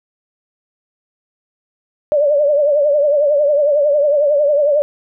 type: tone with vibrato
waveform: sine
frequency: 583 Hz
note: D5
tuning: 13 cents flat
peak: -10 dBFS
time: 2.12-4.82 s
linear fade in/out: 0 ms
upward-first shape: triangle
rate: 11 Hz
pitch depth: 95 cents each way
effects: none